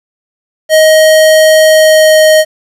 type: tone with pitch glide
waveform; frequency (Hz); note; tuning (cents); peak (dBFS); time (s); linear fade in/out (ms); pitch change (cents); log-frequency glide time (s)
square; 628 to 624.4; D#5 to D#5; +16 to +6; -3; 0.69-2.45; 50; -10; 1.67-2.19
effects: resampled to 32000 Hz + 7-bit